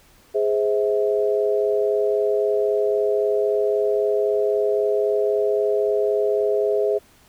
sine chord, Ab augmented, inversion none, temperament just, 415.3 / 519.1 / 648.9 Hz, Ab4 / C5 / E5, 0 / -14 / -27 cents, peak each -19 / -25 / -24 dBFS, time 0.34-6.99 s, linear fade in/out 20 ms, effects pink hiss -54 dBFS RMS until 7.28 s

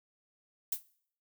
violet noise with exponential decay, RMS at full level -27 dBFS, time 0.72-0.83 s, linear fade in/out 5 ms, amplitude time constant 23 ms, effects noise-tail reverb RT60 0.6 s tail -21 dB re dry

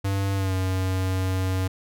square tone with pitch glide, 98 to 93.74 Hz, G2 to F#2, 0 to +23 cents, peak -23 dBFS, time 0.04-1.68 s, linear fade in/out 10 ms, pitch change -77 cents, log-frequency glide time 0.35-0.54 s, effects none

